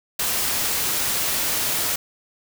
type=noise; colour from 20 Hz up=white; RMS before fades=-23 dBFS; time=0.19-1.96 s; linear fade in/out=5 ms; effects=none